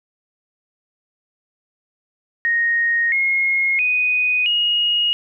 sine tone with pitch steps, 1864.7 / 2154 / 2489 / 2876 Hz, A#6 / C7 / D#7 / F#7, 0 / +50 / 0 / -50 cents, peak -15 dBFS, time 2.45-5.13 s, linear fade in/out 0 ms, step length 670 ms, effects none

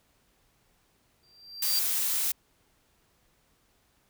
triangle tone with exponential growth, 4712 Hz, D8, 5 cents sharp, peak -23 dBFS, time 1.23-1.79 s, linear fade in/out 2 ms, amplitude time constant 120 ms
blue noise, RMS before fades -28 dBFS, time 1.62-2.32 s, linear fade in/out 5 ms
effects pink hiss -68 dBFS RMS until 4.09 s

